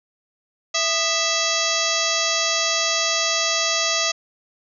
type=harmonic tone with a mistuned harmonic; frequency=660 Hz; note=E5; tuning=2 cents sharp; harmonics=1 / 2 / 3 / 4 / 5 / 6 / 7 / 8 / 9 / 10; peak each=-28 / -28 / -28 / -28 / -28 / -28 / -28 / -28 / -28 / -28 dBFS; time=0.74-4.12 s; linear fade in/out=10 ms; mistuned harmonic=2; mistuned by=-120 cents; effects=none